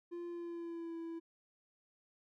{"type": "tone with pitch glide", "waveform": "triangle", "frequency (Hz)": [346.1, 331.6], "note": ["F4", "E4"], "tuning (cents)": [-16, 10], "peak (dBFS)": -39, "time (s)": [0.11, 1.2], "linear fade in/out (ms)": 20, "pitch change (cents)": -74, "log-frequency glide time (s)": [0.28, 0.97], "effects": []}